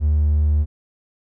triangle tone, 75.3 Hz, D2, 44 cents sharp, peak -11 dBFS, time 0-0.66 s, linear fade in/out 50 ms, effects tanh soft clip ceiling -9 dBFS

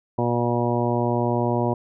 harmonic tone, 120 Hz, B2, 49 cents flat, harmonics 1 / 2 / 3 / 4 / 5 / 6 / 7 / 8, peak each -25 / -26 / -26 / -30 / -28 / -30 / -33 / -29 dBFS, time 0.18-1.74 s, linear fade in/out 5 ms, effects none

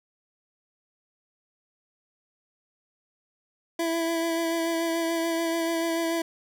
25% pulse tone with vibrato, 331.8 Hz, E4, 11 cents sharp, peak -21 dBFS, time 3.79-6.22 s, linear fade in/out 5 ms, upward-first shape sine, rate 6.9 Hz, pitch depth 19 cents each way, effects none

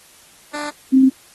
10% pulse / sine tone pair in turn, 295.4 / 263.6 Hz, D4 / C4, +10 / +13 cents, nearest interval major second, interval 197 cents, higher first, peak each -16 / -8 dBFS, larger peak second, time 0.53-0.71 / 0.92-1.1 s, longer neither, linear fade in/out 20 ms, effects white hiss -48 dBFS RMS until 1.34 s + AAC 32 kbps

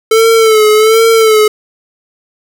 square tone with vibrato, 440 Hz, A4, in tune, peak -5 dBFS, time 0.11-1.48 s, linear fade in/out 5 ms, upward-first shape sine, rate 1.3 Hz, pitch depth 57 cents each way, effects none

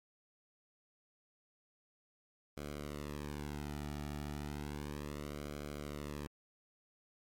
sawtooth tone with flanger, 73.3 Hz, D2, 3 cents flat, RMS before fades -43 dBFS, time 2.57-6.27 s, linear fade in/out 0 ms, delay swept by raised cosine 1.1 to 1.94 ms, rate 0.33 Hz, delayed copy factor -1, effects MP3 64 kbps

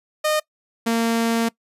sawtooth tone pair in turn, 613 / 229.6 Hz, D#5 / A#3, -26 / -26 cents, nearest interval octave + perfect fourth, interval 1700 cents, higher first, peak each -14 dBFS, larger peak neither, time 0.24-0.4 / 0.86-1.49 s, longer second, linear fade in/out 10 ms, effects noise-tail reverb RT60 0.1 s tail -22 dB re dry + resampled to 32000 Hz

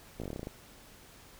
slowing click train, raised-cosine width 2 ms, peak -25 dBFS, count 11, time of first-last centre 0.2-0.471 s, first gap 17 ms, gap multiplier 1.1, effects pink hiss -55 dBFS RMS until 1.39 s

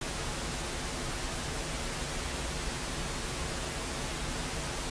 pink noise with comb filter, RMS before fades -35 dBFS, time 0.01-4.9 s, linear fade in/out 5 ms, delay 10 ms, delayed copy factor -0.5, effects resampled to 22050 Hz

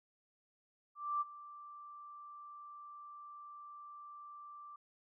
sine tone with ADSR envelope, 1174.7 Hz, D6, in tune, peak -31 dBFS, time 0.95-4.76 s, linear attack 260 ms, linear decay 25 ms, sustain -18 dB, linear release 4 ms, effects none

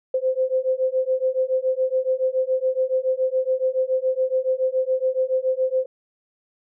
sine beating tone pair, 515 / 522.1 Hz, C5 / C5, -28 / -4 cents, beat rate 7.1 Hz, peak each -22 dBFS, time 0.14-5.86 s, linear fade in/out 5 ms, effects none

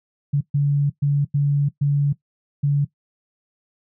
sine tone bursts at uneven times, 143 Hz, D3, 46 cents flat, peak -15 dBFS, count 6, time 0.33-0.41 / 0.54-0.9 / 1.02-1.25 / 1.34-1.69 / 1.81-2.13 / 2.63-2.85 s, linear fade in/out 10 ms, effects noise-tail reverb RT60 0.1 s tail -17 dB re dry

